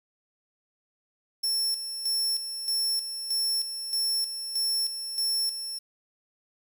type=tone with tremolo; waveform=sawtooth; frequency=5400 Hz; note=E8; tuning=41 cents sharp; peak=-22 dBFS; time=1.43-5.79 s; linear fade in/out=10 ms; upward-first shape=square; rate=1.6 Hz; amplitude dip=60%; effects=9-bit